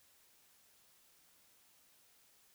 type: silence
effects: white hiss -68 dBFS RMS until 2.54 s